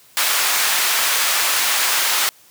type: high-pass noise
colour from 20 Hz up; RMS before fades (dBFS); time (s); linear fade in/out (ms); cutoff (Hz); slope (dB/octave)
pink; -18; 0.17-2.29; 0; 1200; 12
effects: white hiss -50 dBFS RMS until 2.5 s + high-pass 60 Hz 12 dB/octave